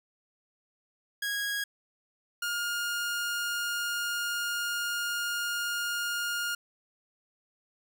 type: tone pair in turn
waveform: sawtooth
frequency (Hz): 1648 / 1417.7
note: G#6 / F6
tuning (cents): -14 / +26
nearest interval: minor third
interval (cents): 260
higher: first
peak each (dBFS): -26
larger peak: neither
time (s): 1.22-1.64 / 2.42-6.55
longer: second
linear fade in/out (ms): 5
effects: none